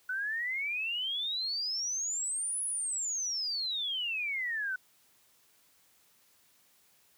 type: exponential two-way sweep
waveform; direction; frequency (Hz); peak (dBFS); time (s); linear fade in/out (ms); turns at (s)
sine; up then down; 1480 to 10500 to 1480; -31; 0.09-4.76; 5; 2.64
effects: white hiss -66 dBFS RMS until 7.17 s + high-pass 60 Hz 12 dB/octave